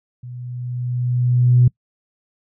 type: tone with level ramp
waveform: sine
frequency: 123.47 Hz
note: B2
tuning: in tune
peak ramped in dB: -31 to -7 dBFS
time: 0.23-1.68 s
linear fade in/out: 5 ms
effects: noise-tail reverb RT60 0.1 s tail -25 dB re dry + tanh soft clip ceiling -3 dBFS